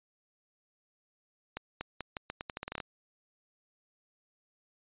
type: accelerating click train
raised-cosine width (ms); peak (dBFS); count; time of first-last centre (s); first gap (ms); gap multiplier
0.3; -20; 14; 1.57-2.802; 240; 0.82
effects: resampled to 8000 Hz